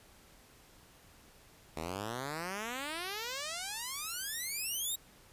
5% pulse exponential sweep, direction up, 75.5 to 3847 Hz, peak -26 dBFS, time 1.76-4.96 s, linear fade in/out 10 ms, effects pink hiss -60 dBFS RMS until 5.32 s + resampled to 32000 Hz

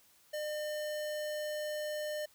square tone, 604 Hz, D5, 48 cents sharp, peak -36 dBFS, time 0.33-2.26 s, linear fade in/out 10 ms, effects white hiss -65 dBFS RMS until 2.34 s

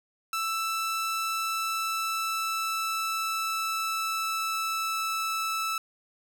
sawtooth tone with pitch glide, 1323 to 1314.6 Hz, E6 to E6, +6 to -5 cents, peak -24 dBFS, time 0.33-5.78 s, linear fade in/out 2 ms, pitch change -11 cents, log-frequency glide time 1.1-5.15 s, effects none

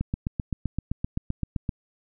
click train, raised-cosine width 5 ms, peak -14 dBFS, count 14, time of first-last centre 0.01-1.692 s, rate 7.73 Hz, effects none

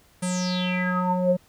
square tone with low-pass filter sweep, 181.7 Hz, F#3, 31 cents flat, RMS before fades -24 dBFS, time 0.22-1.37 s, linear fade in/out 10 ms, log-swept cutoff 9600 to 450 Hz, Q 8.1, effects pink hiss -58 dBFS RMS until 1.48 s

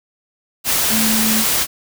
sine tone in noise, 220 Hz, A3, in tune, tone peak -18 dBFS, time 0.89-1.45 s, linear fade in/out 50 ms, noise white, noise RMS -17 dBFS, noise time 0.64-1.67 s, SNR -4 dB, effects none

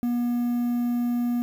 triangle tone with quantisation, 240.9 Hz, B3, 43 cents flat, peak -20 dBFS, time 0.03-1.42 s, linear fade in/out 0 ms, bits 8, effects none

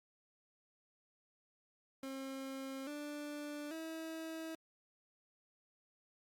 30% pulse tone with pitch steps, 268.2 / 294.2 / 322.7 Hz, C4 / D4 / E4, +43 / +3 / -37 cents, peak -40 dBFS, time 2.03-4.55 s, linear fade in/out 2 ms, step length 840 ms, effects Opus 48 kbps

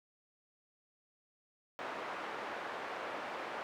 pink band-pass noise, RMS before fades -42 dBFS, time 1.79-3.63 s, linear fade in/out 0 ms, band 530 to 1700 Hz, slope 12 dB/octave, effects none

